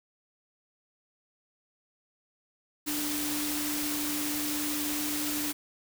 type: tone in noise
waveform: sine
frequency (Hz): 296.5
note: D4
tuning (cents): +17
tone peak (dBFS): -33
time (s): 2.86-5.53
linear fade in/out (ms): 20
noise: white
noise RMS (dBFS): -33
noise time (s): 2.86-5.53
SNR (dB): -3
effects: none